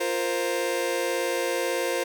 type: chord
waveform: sawtooth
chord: F suspended fourth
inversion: none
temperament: just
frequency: 349.2 / 465.6 / 523.8 Hz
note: F4 / Bb4 / C5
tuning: 0 / -2 / +2 cents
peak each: -26 / -26 / -23 dBFS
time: 0-2.04 s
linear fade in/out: 10 ms
effects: none